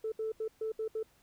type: tone bursts at uneven times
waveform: sine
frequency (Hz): 440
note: A4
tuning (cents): 0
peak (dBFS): -31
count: 6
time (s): 0.04-0.12 / 0.19-0.32 / 0.4-0.48 / 0.61-0.72 / 0.79-0.88 / 0.95-1.03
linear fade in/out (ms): 5
effects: tanh soft clip ceiling -28 dBFS + pink hiss -67 dBFS RMS until 1.22 s